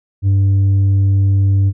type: tone with tanh clipping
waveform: sine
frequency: 98 Hz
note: G2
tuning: in tune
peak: -10 dBFS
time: 0.22-1.73 s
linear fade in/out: 50 ms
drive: 3 dB
effects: none